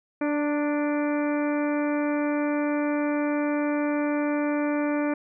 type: harmonic tone with a mistuned harmonic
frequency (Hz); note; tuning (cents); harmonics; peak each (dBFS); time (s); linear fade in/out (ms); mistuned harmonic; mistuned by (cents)
293.7; D4; 0; 1 / 2 / 3 / 4 / 5 / 6 / 7 / 8; -24 / -29 / -36 / -38 / -38 / -41 / -43 / -40; 0.21-5.14; 5; 3; +24
effects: none